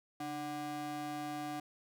square ring-modulated tone, 220 Hz, A3, in tune, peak -36 dBFS, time 0.2-1.6 s, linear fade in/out 5 ms, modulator 520 Hz, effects none

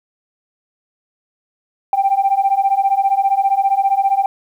sine beating tone pair, 777 / 792 Hz, G5 / G5, -16 / +18 cents, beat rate 15 Hz, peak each -15 / -14 dBFS, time 1.93-4.26 s, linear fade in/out 2 ms, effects tanh soft clip ceiling -6 dBFS + 8-bit

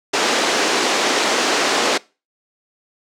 pink band-pass noise, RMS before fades -18 dBFS, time 0.13-1.98 s, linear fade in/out 10 ms, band 290 to 7000 Hz, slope 24 dB/octave, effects noise-tail reverb RT60 0.3 s tail -23 dB re dry

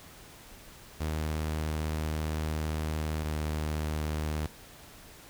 sawtooth tone pair in turn, 77.7 / 76.81 Hz, D#2 / D#2, -2 / -22 cents, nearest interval unison, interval 20 cents, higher first, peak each -26 dBFS, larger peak neither, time 1-3.24 / 3.24-4.47 s, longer first, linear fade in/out 10 ms, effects pink hiss -51 dBFS RMS until 5.29 s

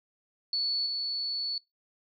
sine tone with level steps, 4435 Hz, C#8, in tune, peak -26 / -29 dBFS, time 0.53-1.58 s, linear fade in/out 2 ms, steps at 0.86 s, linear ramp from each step 5 ms, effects noise-tail reverb RT60 0.2 s tail -24 dB re dry

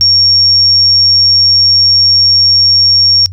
sine tone, 5530 Hz, F8, 18 cents flat, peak -4 dBFS, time 0.01-3.26 s, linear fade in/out 0 ms, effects noise-tail reverb RT60 0.1 s tail -25 dB re dry + added 93 Hz sine -22 dBFS peak until 3.32 s

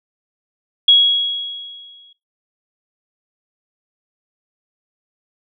sine tone with exponential decay, 3322 Hz, G#7, in tune, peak -5 dBFS, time 0.88-2.13 s, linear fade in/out 5 ms, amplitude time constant 270 ms, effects noise-tail reverb RT60 0.2 s tail -19 dB re dry

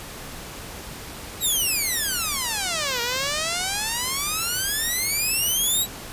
5% pulse exponential two-way sweep, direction down then up, 3951 to 466.2 to 3951 Hz, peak -12 dBFS, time 1.4-5.87 s, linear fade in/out 50 ms, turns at 3.01 s, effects pink hiss -37 dBFS RMS until 6.12 s + resampled to 32000 Hz

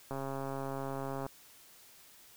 click train, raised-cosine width 1 ms, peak -25 dBFS, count 158, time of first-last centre 0.11-1.264 s, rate 136 Hz, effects white hiss -58 dBFS RMS until 2.36 s

